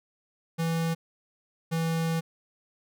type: tone pair in turn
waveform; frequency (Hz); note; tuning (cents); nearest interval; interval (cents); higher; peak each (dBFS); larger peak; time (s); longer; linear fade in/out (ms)
square; 164.81 / 164.02; E3 / E3; 0 / -8; unison; 8; first; -26; neither; 0.58-0.95 / 1.71-2.21; second; 20
effects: none

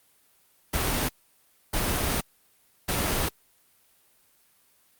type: noise bursts at uneven times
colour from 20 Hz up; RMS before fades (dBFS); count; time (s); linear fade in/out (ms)
pink; -26; 3; 0.73-1.09 / 1.73-2.21 / 2.88-3.29; 10
effects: white hiss -63 dBFS RMS until 4.99 s + Opus 32 kbps

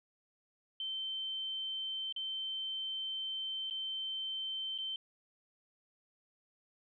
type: tone with dropouts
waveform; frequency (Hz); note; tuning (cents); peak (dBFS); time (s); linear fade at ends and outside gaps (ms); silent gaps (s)
sine; 3100; G7; -20; -36; 0.8-4.96; 2; 2.125-2.162 / 3.7-3.708 / 4.779-4.785
effects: none

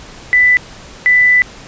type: tone bursts at uneven times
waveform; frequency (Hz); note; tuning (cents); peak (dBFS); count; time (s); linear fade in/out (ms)
sine; 1989; B6; +12; -6; 2; 0.33-0.57 / 1.06-1.42; 0
effects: pink hiss -35 dBFS RMS until 1.67 s + resampled to 16000 Hz

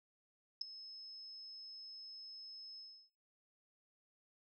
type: tone with ADSR envelope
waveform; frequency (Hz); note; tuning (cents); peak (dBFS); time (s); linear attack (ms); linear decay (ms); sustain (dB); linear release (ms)
sine; 5190; E8; -28; -31; 0.61-3.1; 6; 4; -18; 320
effects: noise-tail reverb RT60 0.4 s tail -19 dB re dry

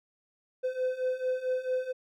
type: beating tone pair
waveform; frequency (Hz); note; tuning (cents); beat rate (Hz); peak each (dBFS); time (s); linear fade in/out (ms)
triangle; 508 / 512.5; B4 / C5; +49 / -36; 4.5; -31 / -28; 0.63-1.93; 20
effects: none

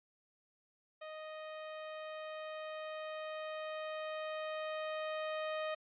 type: tone with level ramp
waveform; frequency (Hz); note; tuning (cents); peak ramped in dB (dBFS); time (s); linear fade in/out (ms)
sawtooth; 622.3; D#5; 0; -41 to -32; 1.01-5.75; 10
effects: resampled to 8000 Hz

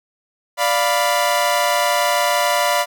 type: chord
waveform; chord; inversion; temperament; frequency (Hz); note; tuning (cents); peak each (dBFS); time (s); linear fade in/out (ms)
sawtooth; B diminished; first; equal; 587.3 / 698.5 / 987.8; D5 / F5 / B5; 0 / 0 / 0; -16; 0.57-2.86; 50
effects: none

